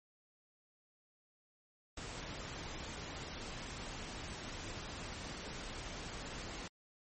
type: noise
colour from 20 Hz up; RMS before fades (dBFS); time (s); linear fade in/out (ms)
pink; -45; 1.97-6.68; 5
effects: MP3 32 kbps